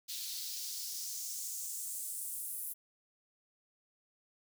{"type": "noise with high-pass filter sweep", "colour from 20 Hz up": "white", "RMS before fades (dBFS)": -41, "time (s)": [0.08, 2.74], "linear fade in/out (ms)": 20, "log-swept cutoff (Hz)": [3800, 11000], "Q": 2.3, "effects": []}